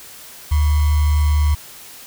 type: tone with sample-and-hold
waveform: sine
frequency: 75.1 Hz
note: D2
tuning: 39 cents sharp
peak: -12 dBFS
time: 0.51-1.55 s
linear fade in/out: 10 ms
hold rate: 1050 Hz
effects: white hiss -39 dBFS RMS until 2.06 s